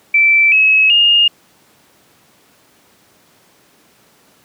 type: tone with pitch steps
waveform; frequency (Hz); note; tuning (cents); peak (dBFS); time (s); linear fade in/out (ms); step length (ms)
sine; 2330 / 2570 / 2836; D7 / E7 / F7; -14 / -45 / +26; -7; 0.14-1.28; 5; 380
effects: pink hiss -51 dBFS RMS until 4.44 s + high-pass 150 Hz 12 dB/octave